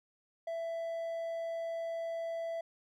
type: tone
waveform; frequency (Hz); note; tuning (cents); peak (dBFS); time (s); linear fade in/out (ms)
triangle; 664; E5; +12; -33; 0.47-2.61; 5
effects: none